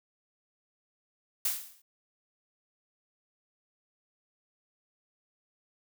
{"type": "noise with exponential decay", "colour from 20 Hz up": "blue", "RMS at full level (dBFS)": -26, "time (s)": [1.45, 1.82], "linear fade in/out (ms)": 5, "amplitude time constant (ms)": 80, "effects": []}